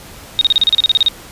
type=tone bursts; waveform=sine; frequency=3729 Hz; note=A#7; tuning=in tune; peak=-7 dBFS; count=13; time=0.39-1.084 s; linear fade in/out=0 ms; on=22 ms; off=34 ms; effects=pink hiss -36 dBFS RMS until 1.31 s + resampled to 32000 Hz